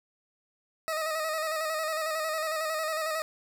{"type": "tone with vibrato", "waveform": "20% pulse", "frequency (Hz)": 630, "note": "D#5", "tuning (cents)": 21, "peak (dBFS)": -24, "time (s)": [0.88, 3.22], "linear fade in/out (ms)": 0, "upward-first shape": "square", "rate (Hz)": 11, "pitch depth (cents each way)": 37, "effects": []}